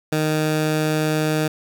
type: tone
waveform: 15% pulse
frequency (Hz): 154.8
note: D#3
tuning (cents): -9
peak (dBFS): -12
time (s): 0.12-1.48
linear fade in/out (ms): 5
effects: none